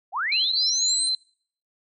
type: linear sweep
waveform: sine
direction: up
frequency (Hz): 647 to 8970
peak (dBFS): -23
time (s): 0.12-1.1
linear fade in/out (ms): 50
type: tone with tremolo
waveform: sine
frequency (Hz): 4084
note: C8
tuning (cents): -43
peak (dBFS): -21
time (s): 0.32-1.15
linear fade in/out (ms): 2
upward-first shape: square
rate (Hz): 4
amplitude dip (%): 30
effects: noise-tail reverb RT60 0.6 s tail -26 dB re dry